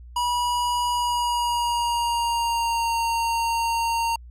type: tone with pitch glide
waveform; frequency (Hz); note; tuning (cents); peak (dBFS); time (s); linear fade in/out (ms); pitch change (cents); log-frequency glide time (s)
square; 970 to 923; B5 to A#5; -31 to -17; -22; 0.16-4.16; 5; -86; 0.91-2.95
effects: added 60 Hz sine -40 dBFS peak until 4.3 s + low-pass 12000 Hz 12 dB/octave